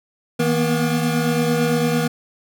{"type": "tone cluster", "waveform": "square", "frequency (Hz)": [159.3, 237, 245.9, 478.7], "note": ["D#3", "A#3", "B3", "A#4"], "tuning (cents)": [41, 29, -7, 46], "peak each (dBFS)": [-22, -23, -26, -24], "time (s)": [0.39, 2.08], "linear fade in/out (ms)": 10, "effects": []}